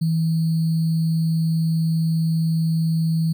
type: tone with sample-and-hold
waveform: sine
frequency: 162.4 Hz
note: E3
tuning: 26 cents flat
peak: -17 dBFS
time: 0.01-3.33 s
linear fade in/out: 10 ms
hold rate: 4410 Hz
effects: none